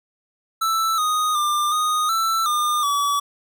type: tone with pitch steps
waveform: square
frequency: 1322 / 1243 / 1194 / 1239 / 1331 / 1209 / 1143 Hz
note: E6 / D#6 / D6 / D#6 / E6 / D6 / D6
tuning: +5 / -2 / +28 / -8 / +16 / +50 / -47 cents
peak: -19 dBFS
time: 0.61-3.2 s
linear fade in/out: 10 ms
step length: 370 ms
effects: none